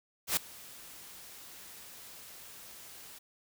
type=noise with ADSR envelope; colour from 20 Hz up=white; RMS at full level=-27 dBFS; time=0.27-3.19 s; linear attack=99 ms; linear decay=4 ms; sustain=-23 dB; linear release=13 ms; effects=none